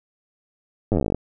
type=slowing click train; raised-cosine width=2 ms; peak=-8 dBFS; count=16; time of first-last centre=0.92-1.146 s; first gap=9 ms; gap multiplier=1.07; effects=none